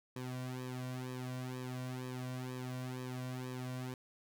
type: tone with flanger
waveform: sawtooth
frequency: 127.2 Hz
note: C3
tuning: 48 cents flat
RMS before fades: -42 dBFS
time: 0.16-3.94 s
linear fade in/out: 2 ms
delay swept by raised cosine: 1.4 to 2.4 ms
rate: 2.1 Hz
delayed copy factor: -0.9
effects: none